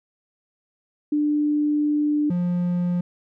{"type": "tone pair in turn", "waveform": ["sine", "triangle"], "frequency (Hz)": [297, 176.6], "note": ["D4", "F3"], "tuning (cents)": [20, 20], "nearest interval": "major sixth", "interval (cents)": 900, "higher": "first", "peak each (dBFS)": -18, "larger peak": "neither", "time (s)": [[1.12, 2.3], [2.3, 3.01]], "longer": "first", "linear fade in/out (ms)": 5, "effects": []}